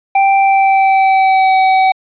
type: tone with pitch glide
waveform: square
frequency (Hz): 784 to 759.9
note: G5 to F#5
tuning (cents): 0 to +46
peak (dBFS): -8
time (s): 0.15-1.92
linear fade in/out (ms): 5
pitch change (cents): -54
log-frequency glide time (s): 0.37-1.56
effects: resampled to 8000 Hz + 8-bit